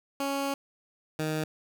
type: tone pair in turn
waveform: 15% pulse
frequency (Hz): 277.2 / 155.57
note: C#4 / D#3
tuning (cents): 0 / 0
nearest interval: minor seventh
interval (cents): 1000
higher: first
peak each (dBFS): -22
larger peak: neither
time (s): 0.2-0.54 / 1.19-1.44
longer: first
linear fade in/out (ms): 2
effects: none